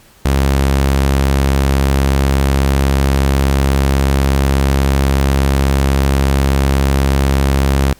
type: tone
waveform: sawtooth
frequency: 68.2 Hz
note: C#2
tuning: 28 cents flat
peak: -6 dBFS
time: 0.25-7.93 s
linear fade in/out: 5 ms
effects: pink hiss -46 dBFS RMS until 7.99 s + MP3 96 kbps